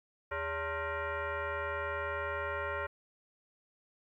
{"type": "tone with frequency modulation", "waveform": "sine", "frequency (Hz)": 409.9, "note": "G#4", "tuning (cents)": -23, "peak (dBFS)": -33, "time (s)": [0.31, 2.87], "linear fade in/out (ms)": 10, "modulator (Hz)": 490, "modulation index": 3.2, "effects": ["12-bit"]}